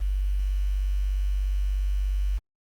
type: tone with quantisation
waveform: sine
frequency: 48.44 Hz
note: G1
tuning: 20 cents flat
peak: -22 dBFS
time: 0-2.39 s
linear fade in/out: 20 ms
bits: 8
effects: Opus 32 kbps